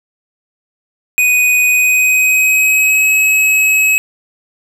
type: tone with pitch glide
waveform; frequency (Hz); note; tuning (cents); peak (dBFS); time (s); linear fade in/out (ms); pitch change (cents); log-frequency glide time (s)
square; 2489 to 2563; D#7 to E7; 0 to -49; -9; 1.18-3.98; 0; +51; 1.66-3.12
effects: none